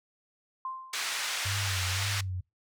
sine tone with exponential decay, 1046.5 Hz, C6, in tune, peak -31 dBFS, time 0.65-1.25 s, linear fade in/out 2 ms, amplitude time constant 130 ms
pink band-pass noise, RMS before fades -33 dBFS, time 0.93-2.21 s, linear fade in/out 5 ms, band 1500 to 7400 Hz, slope 12 dB/octave
sine tone with vibrato, 96 Hz, G2, 36 cents flat, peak -31 dBFS, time 1.45-2.41 s, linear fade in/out 10 ms, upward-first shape sine, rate 1.9 Hz, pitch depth 90 cents each way
effects noise-tail reverb RT60 0.2 s tail -24 dB re dry

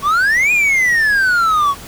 triangle exponential two-way sweep, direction up then down, 1095 to 2489 to 1095 Hz, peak -9 dBFS, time 0.02-1.75 s, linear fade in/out 50 ms, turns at 0.52 s, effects pink hiss -34 dBFS RMS until 1.87 s

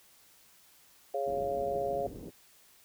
sine chord, Db major, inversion second, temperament just, 415.8 / 554.4 / 693 Hz, Ab4 / Db5 / F5, +2 / 0 / -14 cents, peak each -36 / -33 / -34 dBFS, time 1.14-2.07 s, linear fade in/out 5 ms
white low-pass noise, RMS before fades -45 dBFS, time 1.26-2.31 s, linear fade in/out 20 ms, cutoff 440 Hz, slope 24 dB/octave
effects white hiss -61 dBFS RMS until 2.84 s

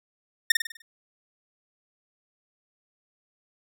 sawtooth tone with echo, 1820 Hz, A#6, 42 cents flat, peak -9 dBFS, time 0.5-0.52 s, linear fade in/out 5 ms, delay 50 ms, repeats 6, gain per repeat -6 dB, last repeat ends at 0.82 s, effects none

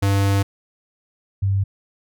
square / sine tone pair in turn, 99 / 97.98 Hz, G2 / G2, +18 / 0 cents, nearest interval unison, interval 18 cents, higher first, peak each -16 dBFS, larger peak neither, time 0.02-0.43 / 1.42-1.64 s, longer first, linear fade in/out 10 ms, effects none

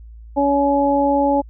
harmonic tone, 281.9 Hz, C#4, 29 cents sharp, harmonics 1 / 2 / 3, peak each -18 / -18 / -18 dBFS, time 0.36-1.42 s, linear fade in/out 20 ms, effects added 56 Hz sine -36 dBFS peak until 1.49 s

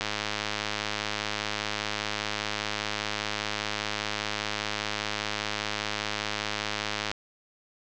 click train, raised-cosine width 0.2 ms, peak -11 dBFS, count 747, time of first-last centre 0.01-7.115 s, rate 105 Hz, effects low-pass 6000 Hz 12 dB/octave + 8-bit

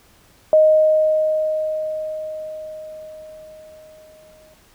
sine tone with exponential decay, 622.3 Hz, D#5, in tune, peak -8 dBFS, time 0.53-4.54 s, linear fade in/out 1 ms, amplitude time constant 870 ms, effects pink hiss -53 dBFS RMS until 4.74 s

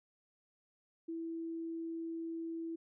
sine tone, 329.6 Hz, E4, in tune, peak -38 dBFS, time 1.08-2.76 s, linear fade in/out 10 ms, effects none

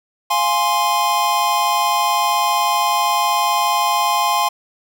square chord, F minor, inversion none, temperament equal, 698.5 / 830.6 / 1046.5 Hz, F5 / Ab5 / C6, 0 / 0 / 0 cents, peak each -24 / -20 / -18 dBFS, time 0.3-4.49 s, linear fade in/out 10 ms, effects none

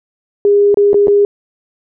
sine tone with dropouts, 406.9 Hz, G#4, 35 cents flat, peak -6 dBFS, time 0.45-1.25 s, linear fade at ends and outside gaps 1 ms, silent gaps 0.744-0.772 / 0.932-0.943 / 1.072-1.081 s, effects none

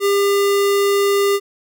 square tone, 400.8 Hz, G4, 38 cents sharp, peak -14 dBFS, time 0-1.4 s, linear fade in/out 50 ms, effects none

